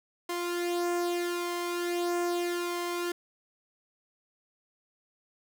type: tone with flanger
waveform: sawtooth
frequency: 349.2 Hz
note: F4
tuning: in tune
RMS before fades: -31 dBFS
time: 0.29-3.12 s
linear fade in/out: 5 ms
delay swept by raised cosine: 1.9 to 2.74 ms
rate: 0.79 Hz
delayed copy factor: +0.6
effects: none